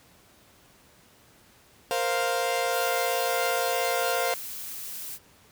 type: chord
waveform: sawtooth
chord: Bb suspended second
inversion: none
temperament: equal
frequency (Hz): 466.2 / 523.3 / 698.5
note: Bb4 / C5 / F5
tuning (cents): 0 / 0 / 0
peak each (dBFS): -27 / -25 / -24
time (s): 1.91-4.34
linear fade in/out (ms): 0
type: noise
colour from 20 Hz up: blue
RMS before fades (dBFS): -37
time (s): 2.7-5.19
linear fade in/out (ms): 50
effects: pink hiss -57 dBFS RMS until 5.51 s + high-pass 60 Hz 12 dB/octave